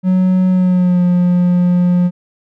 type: tone with pitch glide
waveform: triangle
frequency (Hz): 185 to 177.77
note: F#3 to F3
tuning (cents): 0 to +31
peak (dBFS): -7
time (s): 0.03-2.11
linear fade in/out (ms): 50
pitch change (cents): -69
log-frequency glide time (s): 0.49-1.02
effects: none